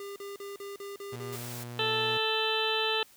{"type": "tone bursts", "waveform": "square", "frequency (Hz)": 400.5, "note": "G4", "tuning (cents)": 37, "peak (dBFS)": -39, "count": 7, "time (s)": [0, 1.36], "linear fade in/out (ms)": 2, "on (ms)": 160, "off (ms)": 40}
{"type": "tone", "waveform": "sawtooth", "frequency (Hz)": 120.3, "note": "B2", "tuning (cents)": -45, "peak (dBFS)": -35, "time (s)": [1.12, 2.18], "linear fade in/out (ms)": 10}
{"type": "high-pass noise", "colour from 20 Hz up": "white", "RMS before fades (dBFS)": -43, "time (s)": [1.32, 1.64], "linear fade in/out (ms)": 10, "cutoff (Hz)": 370, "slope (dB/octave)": 48}
{"type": "harmonic tone", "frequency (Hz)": 440, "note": "A4", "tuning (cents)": 0, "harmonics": [1, 2, 3, 4, 6, 7, 8, 9], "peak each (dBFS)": [-32, -35, -37, -37, -34, -33, -36, -36], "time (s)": [1.79, 3.03], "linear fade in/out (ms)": 2}
{"effects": ["white hiss -58 dBFS RMS until 3.16 s"]}